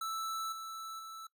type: tone with level steps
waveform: square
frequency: 1318.5 Hz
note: E6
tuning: in tune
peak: -36 / -42 / -45 dBFS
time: 0.01-1.27 s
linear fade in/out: 5 ms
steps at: 0.52 / 0.99 s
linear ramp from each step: 5 ms
effects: noise-tail reverb RT60 0.1 s tail -19 dB re dry